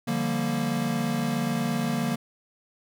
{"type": "chord", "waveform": "square", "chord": "G minor seventh", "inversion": "second", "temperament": "equal", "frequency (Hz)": [146.83, 174.61, 196, 233.1], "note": ["D3", "F3", "G3", "Bb3"], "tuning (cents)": [0, 0, 0, 0], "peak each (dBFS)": [-32, -33, -34, -28], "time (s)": [0.07, 2.16], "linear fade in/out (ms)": 10, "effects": []}